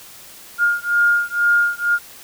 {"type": "beating tone pair", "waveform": "sine", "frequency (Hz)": [1415, 1417.1], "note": ["F6", "F6"], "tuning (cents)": [22, 25], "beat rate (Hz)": 2.1, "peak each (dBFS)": -17, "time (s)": [0.58, 1.99], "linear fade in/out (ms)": 50, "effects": ["white hiss -41 dBFS RMS until 2.23 s"]}